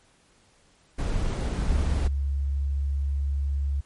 brown noise, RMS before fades -26 dBFS, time 0.98-2.08 s, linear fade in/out 10 ms
sine tone with pitch glide, 69.5 to 69.94 Hz, C#2 to C#2, +5 to +16 cents, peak -23 dBFS, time 1.69-3.81 s, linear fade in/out 10 ms, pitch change +11 cents, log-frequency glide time 2.35-3.46 s
effects pink hiss -61 dBFS RMS until 3.85 s + MP3 48 kbps

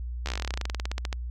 slowing click train, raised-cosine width 0.2 ms, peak -14 dBFS, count 25, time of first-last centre 0.26-1.128 s, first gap 13 ms, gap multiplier 1.08, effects added 60 Hz sine -31 dBFS peak until 1.3 s

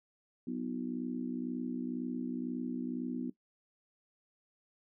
harmonic tone with a mistuned harmonic, 62 Hz, B1, 7 cents sharp, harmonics 3 / 4 / 5 / 6, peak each -43 / -36 / -42 / -46 dBFS, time 0.47-3.3 s, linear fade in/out 5 ms, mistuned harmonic 6, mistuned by -71 cents, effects noise-tail reverb RT60 0.1 s tail -17 dB re dry

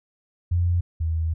sine tone pair in turn, 87.31 / 80.93 Hz, F2 / E2, 0 / -31 cents, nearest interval minor second, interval 131 cents, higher first, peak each -18 / -21 dBFS, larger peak first, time 0.51-0.81 / 1-1.34 s, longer second, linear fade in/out 10 ms, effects none

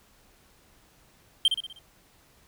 triangle tone with echo, 3149 Hz, G7, 7 cents sharp, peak -15 dBFS, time 1.45-1.48 s, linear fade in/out 2 ms, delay 62 ms, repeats 5, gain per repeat -6 dB, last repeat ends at 1.79 s, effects pink hiss -60 dBFS RMS until 2.47 s

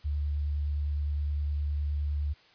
sine tone with vibrato, 73.2 Hz, D2, 5 cents flat, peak -27 dBFS, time 0.04-2.34 s, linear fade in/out 20 ms, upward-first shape sine, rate 9.7 Hz, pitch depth 12 cents each way, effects white hiss -59 dBFS RMS until 2.54 s + resampled to 11025 Hz

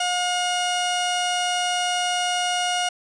sawtooth tone pair together, 717.5 / 1435 Hz, F5 / F6, +47 / +47 cents, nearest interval octave, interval 1200 cents, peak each -19 dBFS, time 0-2.89 s, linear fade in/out 5 ms, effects resampled to 22050 Hz + 9-bit

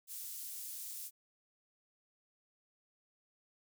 pink high-pass noise, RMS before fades -45 dBFS, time 0.07-1.11 s, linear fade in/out 50 ms, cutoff 9300 Hz, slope 12 dB/octave, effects none

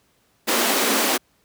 pink high-pass noise, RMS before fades -20 dBFS, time 0.47-1.18 s, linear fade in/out 20 ms, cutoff 210 Hz, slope 96 dB/octave, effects pink hiss -63 dBFS RMS until 1.44 s + high-pass 60 Hz 12 dB/octave

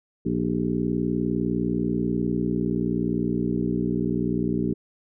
harmonic tone with a mistuned harmonic, 60.1 Hz, B1, 46 cents flat, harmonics 1 / 2 / 3 / 4 / 5 / 6 / 7, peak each -38 / -33 / -27 / -27 / -28 / -31 / -36 dBFS, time 0.25-4.74 s, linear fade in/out 10 ms, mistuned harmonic 6, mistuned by +97 cents, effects none

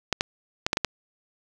clicks, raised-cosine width 0.2 ms, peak -5 dBFS, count 6, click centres 0.127 / 0.209 / 0.665 / 0.731 / 0.771 / 0.847 s, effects none

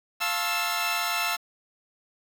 15% pulse chord, F major seventh, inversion none, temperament equal with one note detuned, 698.5 / 880 / 1071.6 / 1318.5 Hz, F5 / A5 / C6 / E6, 0 / 0 / +41 / 0 cents, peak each -25 / -26 / -28 / -22 dBFS, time 0.2-1.37 s, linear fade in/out 20 ms, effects 8-bit

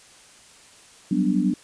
sine chord, G major seventh, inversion third, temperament equal, 185 / 196 / 246.9 / 293.7 Hz, F#3 / G3 / B3 / D4, 0 / 0 / 0 / 0 cents, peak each -24 dBFS, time 1.11-1.54 s, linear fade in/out 5 ms, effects white hiss -50 dBFS RMS until 1.63 s + resampled to 22050 Hz

